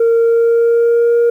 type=tone with pitch glide; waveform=sine; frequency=461 to 471 Hz; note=A#4 to A#4; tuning=-19 to +18 cents; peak=-6 dBFS; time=0-1.3 s; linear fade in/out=5 ms; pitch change=+37 cents; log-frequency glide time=0.17-1.19 s; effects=tanh soft clip ceiling -7 dBFS + 8-bit